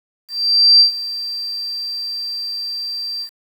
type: tone with ADSR envelope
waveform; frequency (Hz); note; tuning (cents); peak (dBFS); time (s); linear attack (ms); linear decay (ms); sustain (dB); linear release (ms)
sine; 4699; D8; 0; -5; 0.28-3.3; 520; 110; -17; 86
effects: 7-bit